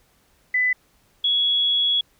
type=tone pair in turn; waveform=sine; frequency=2000 / 3355 Hz; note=B6 / G#7; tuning=+21 / +17 cents; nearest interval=major sixth; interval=896 cents; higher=second; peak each=-17 dBFS; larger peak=neither; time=0.54-0.73 / 1.24-2.01 s; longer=second; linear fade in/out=5 ms; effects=pink hiss -61 dBFS RMS until 2.19 s